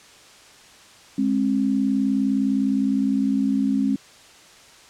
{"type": "tone pair together", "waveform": "sine", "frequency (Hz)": [207.7, 267.4], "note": ["G#3", "C4"], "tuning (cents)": [0, 38], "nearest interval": "major third", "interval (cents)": 438, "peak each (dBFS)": [-22, -20], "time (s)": [1.18, 3.96], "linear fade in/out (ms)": 5, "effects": ["white hiss -48 dBFS RMS until 4.89 s", "low-pass 7000 Hz 12 dB/octave"]}